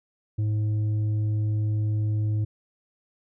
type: tone with tanh clipping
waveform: sine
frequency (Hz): 106.5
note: G#2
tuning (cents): +44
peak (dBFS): -23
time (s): 0.38-2.45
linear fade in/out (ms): 10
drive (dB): 5
effects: none